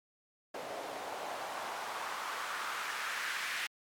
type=noise with band-pass filter sweep; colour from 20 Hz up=white; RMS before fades=-39 dBFS; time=0.54-3.67 s; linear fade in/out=5 ms; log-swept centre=560 to 1900 Hz; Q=1.9; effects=MP3 96 kbps